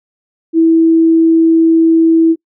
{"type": "tone", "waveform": "sine", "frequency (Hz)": 326.9, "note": "E4", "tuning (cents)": -14, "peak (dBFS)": -5, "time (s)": [0.53, 2.36], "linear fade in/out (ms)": 50, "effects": ["noise-tail reverb RT60 0.1 s tail -25 dB re dry"]}